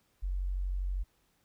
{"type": "tone", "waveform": "sine", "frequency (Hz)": 46.25, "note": "F#1", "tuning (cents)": 0, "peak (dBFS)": -30, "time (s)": [0.22, 1.04], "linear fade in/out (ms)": 20, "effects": ["pink hiss -72 dBFS RMS until 1.44 s"]}